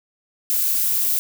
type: noise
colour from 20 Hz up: violet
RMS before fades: -20 dBFS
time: 0.5-1.19 s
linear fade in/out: 0 ms
effects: none